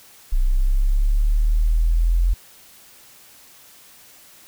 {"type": "linear sweep", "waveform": "sine", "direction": "up", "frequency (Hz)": [30.87, 43.65], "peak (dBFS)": -14, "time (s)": [0.32, 2.34], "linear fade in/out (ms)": 10, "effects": ["white hiss -48 dBFS RMS until 4.47 s"]}